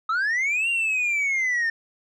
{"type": "linear two-way sweep", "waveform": "sine", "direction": "up then down", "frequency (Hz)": [1255, 2794, 1792], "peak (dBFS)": -18, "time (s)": [0.09, 1.7], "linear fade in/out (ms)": 5, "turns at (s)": 0.69, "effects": ["tanh soft clip ceiling -20 dBFS"]}